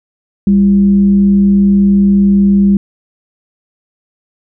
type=tone with frequency modulation; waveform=sine; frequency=198.7 Hz; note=G3; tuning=24 cents sharp; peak=-5 dBFS; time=0.47-2.77 s; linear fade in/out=2 ms; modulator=142 Hz; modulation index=0.27; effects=none